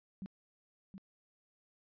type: tone with echo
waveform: sine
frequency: 192.3 Hz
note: G3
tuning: 33 cents flat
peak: -40 dBFS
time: 0.22-0.26 s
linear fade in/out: 0 ms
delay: 720 ms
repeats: 1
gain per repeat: -6 dB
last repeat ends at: 0.98 s
effects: resampled to 11025 Hz